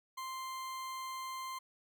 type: tone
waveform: 40% pulse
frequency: 1046.5 Hz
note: C6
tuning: in tune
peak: -39 dBFS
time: 0.17-1.59 s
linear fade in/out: 10 ms
effects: none